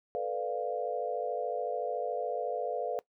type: chord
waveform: sine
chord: B half-diminished seventh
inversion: third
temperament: equal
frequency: 440 / 493.9 / 587.3 / 698.5 Hz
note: A4 / B4 / D5 / F5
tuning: 0 / 0 / 0 / 0 cents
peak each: -37 / -35 / -37 / -36 dBFS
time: 0.15-2.99 s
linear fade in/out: 0 ms
effects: noise-tail reverb RT60 0.1 s tail -20 dB re dry